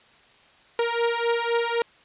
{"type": "beating tone pair", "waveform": "sawtooth", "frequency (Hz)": [466.2, 470.1], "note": ["A#4", "A#4"], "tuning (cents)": [0, 15], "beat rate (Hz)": 3.9, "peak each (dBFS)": -21, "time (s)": [0.79, 1.82], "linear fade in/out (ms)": 2, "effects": ["white hiss -55 dBFS RMS until 2.04 s", "resampled to 8000 Hz"]}